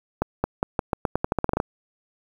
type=accelerating click train; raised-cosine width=1 ms; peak=-7 dBFS; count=15; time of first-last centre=0.22-1.601 s; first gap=220 ms; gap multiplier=0.86; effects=7-bit